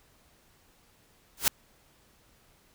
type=noise with exponential growth; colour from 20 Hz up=white; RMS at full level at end=-18 dBFS; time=1.37-1.48 s; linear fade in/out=2 ms; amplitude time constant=23 ms; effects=pink hiss -63 dBFS RMS until 2.74 s